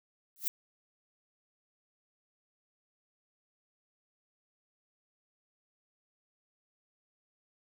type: noise with exponential growth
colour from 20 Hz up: violet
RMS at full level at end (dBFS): -27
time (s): 0.36-0.48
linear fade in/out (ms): 0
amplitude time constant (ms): 25
effects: none